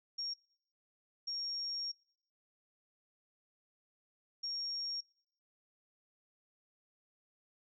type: tone bursts at uneven times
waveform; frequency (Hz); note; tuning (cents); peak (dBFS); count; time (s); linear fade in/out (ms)
sine; 5560; F8; -9; -36; 3; 0.18-0.34 / 1.27-1.92 / 4.43-5.01; 10
effects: noise-tail reverb RT60 0.7 s tail -25 dB re dry